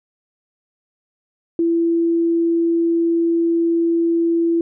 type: tone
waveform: sine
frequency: 335.2 Hz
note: E4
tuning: 29 cents sharp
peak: -14 dBFS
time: 1.59-4.61 s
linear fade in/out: 2 ms
effects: none